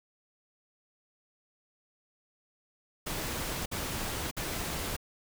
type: noise bursts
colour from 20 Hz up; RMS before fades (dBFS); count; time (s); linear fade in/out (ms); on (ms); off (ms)
pink; -35; 3; 3.06-4.966; 10; 600; 53
effects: none